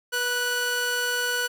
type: tone pair together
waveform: sawtooth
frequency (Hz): 486.8 / 1480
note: B4 / F#6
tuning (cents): -25 / 0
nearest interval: octave + perfect fifth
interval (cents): 1925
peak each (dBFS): -27 / -21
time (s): 0.12-1.48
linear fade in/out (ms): 20
effects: none